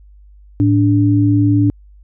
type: tone pair together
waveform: sine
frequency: 109 / 291 Hz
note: A2 / D4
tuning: -16 / -16 cents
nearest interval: octave + perfect fourth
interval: 1700 cents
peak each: -12 dBFS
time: 0.6-1.7 s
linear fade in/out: 0 ms
effects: added 50 Hz sine -40 dBFS peak until 2.03 s